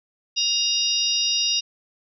harmonic tone with a mistuned harmonic, 938 Hz, A#5, 11 cents sharp, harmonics 3 / 4 / 5 / 6, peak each -25 / -25 / -25 / -25 dBFS, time 0.36-1.61 s, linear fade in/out 20 ms, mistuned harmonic 5, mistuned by +80 cents, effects none

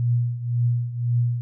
sine tone with tremolo, 120 Hz, B2, 49 cents flat, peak -16 dBFS, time 0-1.41 s, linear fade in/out 0 ms, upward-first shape triangle, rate 1.9 Hz, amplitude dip 80%, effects none

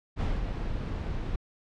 brown noise with ADSR envelope, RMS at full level -26 dBFS, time 0.16-1.36 s, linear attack 49 ms, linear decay 200 ms, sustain -6 dB, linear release 6 ms, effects low-pass 4000 Hz 12 dB/octave

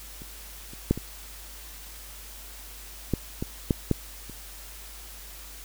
clicks, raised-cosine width 3 ms, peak -29 / -30 / -7 / -20 / -10 / -16 / -8 / -8 / -28 dBFS, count 9, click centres 0.219 / 0.735 / 0.91 / 0.976 / 3.137 / 3.425 / 3.708 / 3.913 / 4.297 s, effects added 50 Hz sine -45 dBFS peak until 5.64 s + white hiss -45 dBFS RMS until 5.64 s

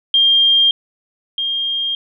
sine tone pair in turn, 3204 / 3216 Hz, G7 / G7, +37 / +44 cents, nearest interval unison, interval 7 cents, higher second, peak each -9 / -17 dBFS, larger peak first, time 0.14-0.71 / 1.38-1.95 s, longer neither, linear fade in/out 2 ms, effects none

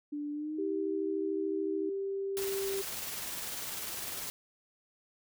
sine tone with pitch glide, 293.7 to 318.4 Hz, D4 to D#4, 0 to +40 cents, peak -34 dBFS, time 0.12-1.9 s, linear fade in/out 10 ms, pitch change +140 cents, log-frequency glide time 0.32-0.66 s
sine tone, 392 Hz, G4, in tune, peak -32 dBFS, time 0.58-2.82 s, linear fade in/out 10 ms
white noise with tremolo, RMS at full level -38 dBFS, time 2.37-4.3 s, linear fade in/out 0 ms, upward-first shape square, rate 20 Hz, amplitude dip 25%
effects none

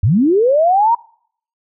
sine linear sweep, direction up, 79.7 to 959 Hz, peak -9 dBFS, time 0.03-0.95 s, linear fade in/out 5 ms, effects noise-tail reverb RT60 0.6 s tail -24 dB re dry

